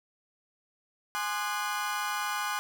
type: chord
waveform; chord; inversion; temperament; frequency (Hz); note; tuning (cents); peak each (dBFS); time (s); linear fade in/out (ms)
35% pulse; Ab dominant seventh; none; equal with one note detuned; 830.6 / 1046.5 / 1218.9 / 1480; Ab5 / C6 / Eb6 / Gb6; 0 / 0 / -36 / 0; -34; 1.15-2.59; 0
effects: none